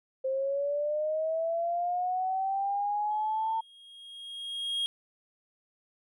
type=linear sweep; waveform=sine; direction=up; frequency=523.3 to 901 Hz; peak=-27 dBFS; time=0.24-3.61 s; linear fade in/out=10 ms
type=tone with exponential growth; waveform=triangle; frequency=3264 Hz; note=G#7; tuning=31 cents flat; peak=-25 dBFS; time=3.11-4.86 s; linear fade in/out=0 ms; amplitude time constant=380 ms
effects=none